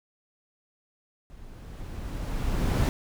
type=noise with level ramp; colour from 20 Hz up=brown; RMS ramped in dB=-48 to -20 dBFS; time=1.3-2.89 s; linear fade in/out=0 ms; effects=none